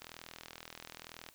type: click train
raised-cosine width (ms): 0.2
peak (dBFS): -28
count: 53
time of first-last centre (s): 0.02-1.288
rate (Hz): 41
effects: white hiss -63 dBFS RMS until 1.34 s